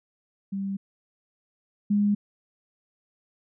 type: tone pair in turn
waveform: sine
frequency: 196 / 205.2 Hz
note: G3 / G#3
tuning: 0 / -21 cents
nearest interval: minor second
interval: 79 cents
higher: second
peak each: -27 / -19 dBFS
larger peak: second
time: 0.52-0.77 / 1.9-2.15 s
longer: neither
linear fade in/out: 10 ms
effects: none